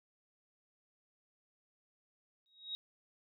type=tone with exponential growth; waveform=sine; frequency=3789 Hz; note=A#7; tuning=27 cents sharp; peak=-35 dBFS; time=2.46-2.75 s; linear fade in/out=0 ms; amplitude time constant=61 ms; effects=none

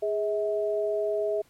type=tone pair together; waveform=sine; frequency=413.9 / 643 Hz; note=G#4 / E5; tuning=-6 / -43 cents; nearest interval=minor sixth; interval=763 cents; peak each=-27 dBFS; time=0.02-1.42 s; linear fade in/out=10 ms; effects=pink hiss -62 dBFS RMS until 1.49 s + MP3 64 kbps

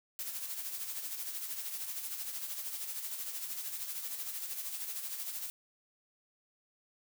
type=noise with tremolo; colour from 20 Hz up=blue; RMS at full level=-38 dBFS; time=0.19-5.5 s; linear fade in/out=0 ms; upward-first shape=sine; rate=13 Hz; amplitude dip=50%; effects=none

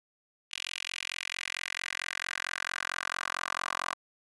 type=tone with high-pass filter sweep; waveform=10% pulse; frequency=44.46 Hz; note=F1; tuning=32 cents sharp; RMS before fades=-36 dBFS; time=0.51-3.94 s; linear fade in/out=10 ms; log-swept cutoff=2800 to 1100 Hz; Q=2.6; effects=resampled to 22050 Hz

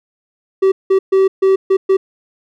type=tone bursts at uneven times; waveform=triangle; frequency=384.2 Hz; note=G4; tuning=35 cents flat; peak=-6 dBFS; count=6; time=0.62-0.72 / 0.9-0.99 / 1.12-1.28 / 1.42-1.56 / 1.7-1.77 / 1.89-1.97 s; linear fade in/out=10 ms; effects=none

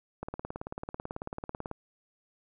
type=click train; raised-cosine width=1 ms; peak=-22 dBFS; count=28; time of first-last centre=0.23-1.714 s; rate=18.2 Hz; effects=none

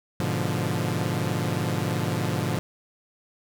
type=chord; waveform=sawtooth; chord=G# diminished seventh; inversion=none; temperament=equal; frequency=103.83 / 123.47 / 146.83 / 174.61 Hz; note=G#2 / B2 / D3 / F3; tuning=0 / 0 / 0 / 0 cents; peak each=-26 dBFS; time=0.2-2.59 s; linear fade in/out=0 ms; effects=none

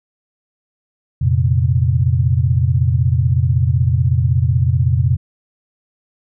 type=chord; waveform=sine; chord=F suspended fourth; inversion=none; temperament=equal with one note detuned; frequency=87.31 / 116.54 / 132.64 Hz; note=F2 / Bb2 / C3; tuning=0 / 0 / +24 cents; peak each=-16 dBFS; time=1.21-5.17 s; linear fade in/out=10 ms; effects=none

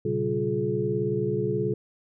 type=tone cluster; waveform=sine; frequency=118.5 / 137.1 / 193.9 / 353.6 / 424.7 Hz; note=A#2 / C#3 / G3 / F4 / G#4; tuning=+29 / -19 / -19 / +22 / +39 cents; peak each=-32 / -31 / -32 / -30 / -27 dBFS; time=0.05-1.74 s; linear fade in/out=5 ms; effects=none

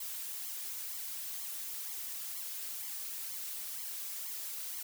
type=noise with flanger; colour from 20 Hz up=blue; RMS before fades=-41 dBFS; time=0-4.83 s; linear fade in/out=5 ms; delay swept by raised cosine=0.93 to 4.43 ms; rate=2.1 Hz; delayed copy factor=+0.8; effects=none

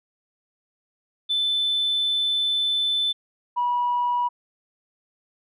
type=tone pair in turn; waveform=sine; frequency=3520 / 971.6 Hz; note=A7 / B5; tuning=0 / -29 cents; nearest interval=octave + minor seventh; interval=2229 cents; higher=first; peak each=-19 dBFS; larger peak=neither; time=1.29-3.13 / 3.56-4.29 s; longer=first; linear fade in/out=20 ms; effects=tanh soft clip ceiling -16 dBFS

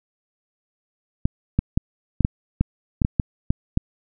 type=clicks; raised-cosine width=5 ms; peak=-5 dBFS; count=11; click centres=1.255 / 1.59 / 1.775 / 2.207 / 2.249 / 2.61 / 3.018 / 3.049 / 3.198 / 3.505 / 3.774 s; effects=none

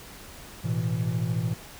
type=chord; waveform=triangle; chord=A suspended second; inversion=none; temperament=equal; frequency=110 / 123.47 / 164.81 Hz; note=A2 / B2 / E3; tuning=0 / 0 / 0 cents; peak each=-27 dBFS; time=0.64-1.54 s; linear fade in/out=10 ms; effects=pink hiss -45 dBFS RMS until 1.79 s

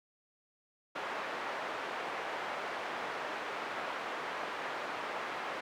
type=band-pass noise; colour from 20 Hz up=pink; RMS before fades=-39 dBFS; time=0.95-5.61 s; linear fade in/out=10 ms; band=590 to 1900 Hz; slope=12 dB/octave; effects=none

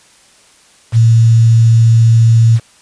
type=tone with quantisation; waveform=sine; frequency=114.3 Hz; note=A#2; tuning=34 cents flat; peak=-4 dBFS; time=0.92-2.6 s; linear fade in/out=50 ms; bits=5; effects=white hiss -46 dBFS RMS until 2.81 s + resampled to 22050 Hz

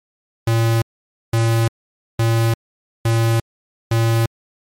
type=tone bursts; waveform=square; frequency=114.4 Hz; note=A#2; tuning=32 cents flat; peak=-14 dBFS; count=5; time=0.47-4.26 s; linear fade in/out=5 ms; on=350 ms; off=510 ms; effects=MP3 64 kbps

